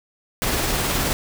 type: noise with tremolo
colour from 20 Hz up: pink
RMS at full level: -21 dBFS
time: 0.42-1.13 s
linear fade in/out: 0 ms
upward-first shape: sine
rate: 19 Hz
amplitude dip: 25%
effects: none